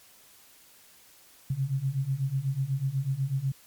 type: beating tone pair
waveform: sine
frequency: 130.81 / 138.91 Hz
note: C3 / C#3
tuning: 0 / +4 cents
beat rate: 8.1 Hz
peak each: -30 / -28 dBFS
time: 1.5-3.52 s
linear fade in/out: 5 ms
effects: white hiss -56 dBFS RMS until 3.66 s + MP3 96 kbps